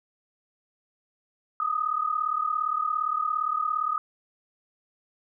sine tone pair together, 1225 / 1262.4 Hz, D#6 / D#6, -27 / +25 cents, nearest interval minor second, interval 52 cents, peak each -27 dBFS, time 1.6-3.98 s, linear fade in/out 2 ms, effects none

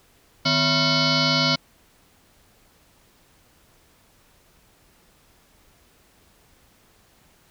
sine tone with frequency modulation, 2200 Hz, C#7, 14 cents flat, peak -17 dBFS, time 0.45-1.56 s, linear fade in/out 10 ms, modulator 409 Hz, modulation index 6.9, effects pink hiss -58 dBFS RMS until 7.5 s

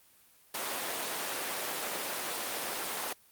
pink high-pass noise, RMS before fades -35 dBFS, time 0.54-3.13 s, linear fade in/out 5 ms, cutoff 470 Hz, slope 12 dB/octave, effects white hiss -62 dBFS RMS until 3.31 s + Opus 32 kbps

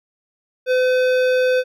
sine tone with hard clipping, 508 Hz, B4, 49 cents sharp, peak -16 dBFS, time 0.66-1.64 s, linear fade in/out 50 ms, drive 14 dB, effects none

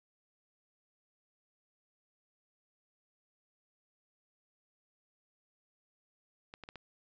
clicks, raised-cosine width 0.3 ms, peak -30 dBFS, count 4, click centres 6.539 / 6.637 / 6.689 / 6.757 s, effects resampled to 16000 Hz

